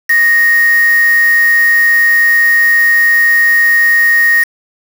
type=tone with quantisation; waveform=sine; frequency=1864.7 Hz; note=A#6; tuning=in tune; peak=-6 dBFS; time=0.09-4.44 s; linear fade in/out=10 ms; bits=3; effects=none